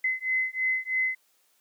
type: beating tone pair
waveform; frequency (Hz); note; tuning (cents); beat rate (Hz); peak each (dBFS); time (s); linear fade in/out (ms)
sine; 2041 / 2044.1; C7 / C7; -44 / -41; 3.1; -28; 0.04-1.15; 5
effects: white hiss -67 dBFS RMS until 1.6 s + high-pass 300 Hz 12 dB/octave